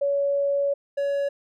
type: tone pair in turn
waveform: sine / triangle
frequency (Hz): 563 / 563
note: C#5 / C#5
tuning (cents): +27 / +27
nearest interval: unison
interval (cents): 0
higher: neither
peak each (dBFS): -20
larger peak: neither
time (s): 0.01-0.74 / 0.97-1.29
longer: first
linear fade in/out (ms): 10
effects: none